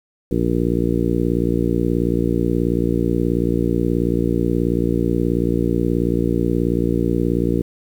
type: harmonic tone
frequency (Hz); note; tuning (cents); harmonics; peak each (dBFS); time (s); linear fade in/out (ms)
58.5; A#1; +7; 1 / 2 / 3 / 4 / 5 / 6 / 7 / 8; -25 / -25 / -22 / -26 / -22 / -23 / -27 / -27; 0.31-7.62; 5
effects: 8-bit